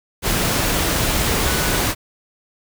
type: tone in noise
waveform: sine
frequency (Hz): 1480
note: F#6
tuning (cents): 0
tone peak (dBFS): -29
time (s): 1.42-1.81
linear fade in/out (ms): 50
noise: pink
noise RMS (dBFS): -19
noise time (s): 0.22-1.95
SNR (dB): -13
effects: none